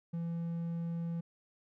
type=tone; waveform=triangle; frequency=168.2 Hz; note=E3; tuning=35 cents sharp; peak=-32 dBFS; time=0.13-1.21 s; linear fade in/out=10 ms; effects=none